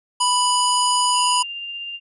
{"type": "harmonic tone", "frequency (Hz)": 987.8, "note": "B5", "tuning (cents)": 0, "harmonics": [1, 3, 5, 7, 9, 10], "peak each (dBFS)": [-18, -23, -25, -26, -28, -28], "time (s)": [0.2, 1.43], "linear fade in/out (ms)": 10}
{"type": "tone with tremolo", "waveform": "sine", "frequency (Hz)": 2794, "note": "F7", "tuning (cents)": 0, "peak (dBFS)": -27, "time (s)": [1.12, 2], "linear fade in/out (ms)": 50, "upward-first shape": "triangle", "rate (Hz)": 16, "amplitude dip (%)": 25}
{"effects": []}